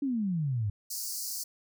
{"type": "exponential sweep", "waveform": "sine", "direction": "down", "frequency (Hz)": [289.4, 98], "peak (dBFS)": -27, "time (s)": [0.02, 0.7], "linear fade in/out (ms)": 5}
{"type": "high-pass noise", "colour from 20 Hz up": "pink", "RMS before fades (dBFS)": -36, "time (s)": [0.9, 1.44], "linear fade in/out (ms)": 10, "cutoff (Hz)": 4500, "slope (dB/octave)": 96}
{"effects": []}